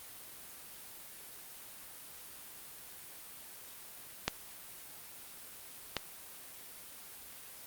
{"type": "clicks", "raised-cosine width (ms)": 0.2, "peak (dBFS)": [-10, -13], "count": 2, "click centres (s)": [4.28, 5.967], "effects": ["white hiss -50 dBFS RMS until 7.66 s", "Opus 32 kbps"]}